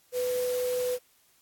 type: tone in noise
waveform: sine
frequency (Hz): 498.1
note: B4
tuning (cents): +15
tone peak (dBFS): -26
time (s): 0.12-0.99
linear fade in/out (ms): 50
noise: white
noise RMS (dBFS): -40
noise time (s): 0.12-0.99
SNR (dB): +11
effects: white hiss -64 dBFS RMS until 1.41 s + AAC 64 kbps